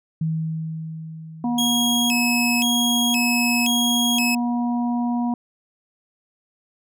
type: tone with exponential decay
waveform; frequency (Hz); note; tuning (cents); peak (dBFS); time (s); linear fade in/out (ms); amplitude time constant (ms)
sine; 160; D#3; +49; -19; 0.21-3.02; 5; 610
type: harmonic tone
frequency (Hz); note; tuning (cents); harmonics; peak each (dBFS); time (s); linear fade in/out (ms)
240.5; B3; -46; 1 / 3 / 4; -20 / -30 / -32; 1.44-5.34; 2
type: tone with vibrato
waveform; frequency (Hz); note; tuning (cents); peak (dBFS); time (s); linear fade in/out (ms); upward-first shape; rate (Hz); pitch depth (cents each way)
sawtooth; 2913; F#7; -28; -17; 1.58-4.35; 5; square; 0.96; 210
effects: none